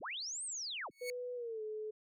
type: linear two-way sweep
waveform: sine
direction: up then down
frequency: 45.62 to 8830 to 45.62 Hz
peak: -39 dBFS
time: 0-0.91 s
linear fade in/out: 50 ms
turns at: 0.44 s
type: tone with exponential growth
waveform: sawtooth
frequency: 2217 Hz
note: C#7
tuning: in tune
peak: -34 dBFS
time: 0.91-1.1 s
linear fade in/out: 1 ms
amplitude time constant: 40 ms
type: tone with pitch glide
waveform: sine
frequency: 494 to 430.1 Hz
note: B4 to A4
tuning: 0 to -39 cents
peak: -39 dBFS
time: 1.01-1.91 s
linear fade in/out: 10 ms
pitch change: -239 cents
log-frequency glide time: 1.35-1.62 s
effects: none